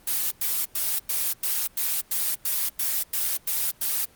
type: noise bursts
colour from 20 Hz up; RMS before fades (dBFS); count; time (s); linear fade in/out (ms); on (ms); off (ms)
blue; -25; 12; 0.07-4.05; 5; 240; 100
effects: pink hiss -55 dBFS RMS until 4.15 s + Opus 24 kbps

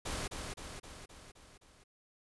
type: noise with echo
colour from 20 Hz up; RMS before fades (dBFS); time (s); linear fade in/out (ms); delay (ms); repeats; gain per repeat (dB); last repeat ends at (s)
pink; -38; 0.05-0.28; 10; 260; 6; -4; 1.84
effects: resampled to 24000 Hz

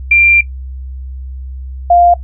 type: tone pair in turn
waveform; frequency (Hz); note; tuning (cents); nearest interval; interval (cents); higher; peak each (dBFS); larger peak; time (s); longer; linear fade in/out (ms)
sine; 2375 / 698.8; D7 / F5; +19 / +1; octave + major sixth; 2118; first; -4; neither; 0.11-0.41 / 1.9-2.14; first; 5
effects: noise-tail reverb RT60 0.1 s tail -18 dB re dry + added 65 Hz sine -22 dBFS peak until 2.23 s

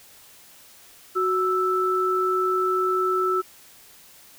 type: tone pair together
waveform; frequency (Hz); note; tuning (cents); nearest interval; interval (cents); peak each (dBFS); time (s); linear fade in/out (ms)
sine; 370.4 / 1319; F#4 / E6; +2 / +1; octave + minor seventh; 2199; -23 / -22; 1.15-3.42; 20
effects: white hiss -50 dBFS RMS until 4.38 s

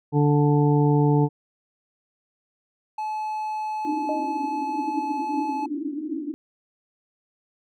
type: harmonic tone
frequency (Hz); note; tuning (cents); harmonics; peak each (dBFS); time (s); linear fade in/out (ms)
146.4; D3; -5; 1 / 2 / 3 / 5 / 6; -18 / -22 / -24 / -33 / -28; 0.12-1.29; 50
type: tone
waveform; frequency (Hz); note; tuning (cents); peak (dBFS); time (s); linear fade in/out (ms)
triangle; 860; A5; -40; -24; 2.98-5.66; 5
type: band-pass noise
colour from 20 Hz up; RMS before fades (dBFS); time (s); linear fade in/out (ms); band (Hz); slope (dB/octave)
pink; -30; 3.85-6.34; 0; 280 to 320; 96
type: tone with exponential decay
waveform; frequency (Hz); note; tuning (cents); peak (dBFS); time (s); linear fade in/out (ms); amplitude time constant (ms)
sine; 619; D#5; -9; -23; 4.09-4.49; 1; 85
effects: none

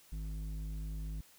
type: tone with low-pass filter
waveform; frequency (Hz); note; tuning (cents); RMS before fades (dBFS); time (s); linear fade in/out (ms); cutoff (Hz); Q
square; 52.2; G#1; +10; -40; 0.12-1.21; 5; 180; 1.1
effects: white hiss -62 dBFS RMS until 1.38 s

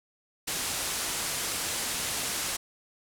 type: low-pass noise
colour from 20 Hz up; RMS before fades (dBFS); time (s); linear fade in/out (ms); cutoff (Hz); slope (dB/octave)
white; -32; 0.47-2.57; 10; 11000; 24
effects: none

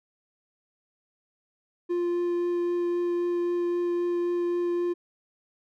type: tone with vibrato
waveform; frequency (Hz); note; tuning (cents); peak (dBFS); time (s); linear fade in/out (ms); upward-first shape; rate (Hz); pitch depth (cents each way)
triangle; 349.2; F4; 0; -22; 1.89-4.94; 20; triangle; 3.8; 8
effects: none

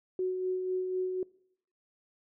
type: tone with tremolo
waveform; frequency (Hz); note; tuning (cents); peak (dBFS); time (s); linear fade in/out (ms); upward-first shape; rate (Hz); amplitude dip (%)
sine; 370; F#4; 0; -27; 0.19-1.23; 2; sine; 4; 35
effects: noise-tail reverb RT60 0.7 s tail -23 dB re dry

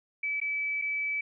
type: tone with dropouts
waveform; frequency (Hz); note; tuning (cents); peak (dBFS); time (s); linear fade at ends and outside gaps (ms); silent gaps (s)
sine; 2300; D7; -37; -28; 0.23-1.21; 5; 0.402-0.414 / 0.816-0.82
effects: none

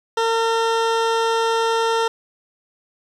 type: tone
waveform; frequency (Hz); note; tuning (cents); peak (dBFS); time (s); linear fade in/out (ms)
20% pulse; 455.1; A#4; -42; -12; 0.17-2.08; 5
effects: low-pass 6000 Hz 12 dB/octave + 9-bit

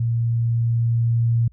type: tone with level ramp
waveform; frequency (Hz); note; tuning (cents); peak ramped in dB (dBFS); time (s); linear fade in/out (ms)
sine; 116.54; A#2; 0; -18 to -15; 0-1.48; 5
effects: added 60 Hz sine -48 dBFS peak until 1.52 s

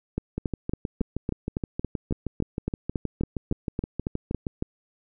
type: two click trains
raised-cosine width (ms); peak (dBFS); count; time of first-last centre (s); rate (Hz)
3; -15 / -13; 27 / 17; 0.38-4.468 / 0.18-4.624; 6.36 / 3.6
effects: none

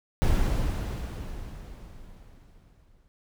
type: noise with exponential decay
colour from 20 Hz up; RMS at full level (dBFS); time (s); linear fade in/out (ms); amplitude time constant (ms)
brown; -21; 0.22-3.08; 0; 620
effects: none

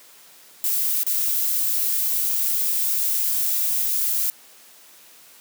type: noise with dropouts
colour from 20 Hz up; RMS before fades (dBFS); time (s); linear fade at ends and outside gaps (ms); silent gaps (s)
violet; -22; 0.64-4.3; 0; 1.033-1.066
effects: white hiss -49 dBFS RMS until 5.4 s + high-pass 200 Hz 12 dB/octave

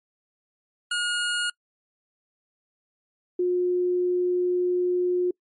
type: tone pair in turn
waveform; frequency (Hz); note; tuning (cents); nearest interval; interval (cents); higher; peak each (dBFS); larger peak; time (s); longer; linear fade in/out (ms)
25% pulse / sine; 1435 / 358.8; F6 / F4; +47 / +47; 2 octaves; 2400; first; -20; neither; 0.91-1.5 / 3.39-5.31; second; 5
effects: noise-tail reverb RT60 0.1 s tail -26 dB re dry + MP3 48 kbps

